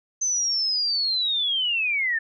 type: linear sweep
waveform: sine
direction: down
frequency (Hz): 6200 to 1755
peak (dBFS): -21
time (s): 0.21-2.19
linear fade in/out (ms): 10
effects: none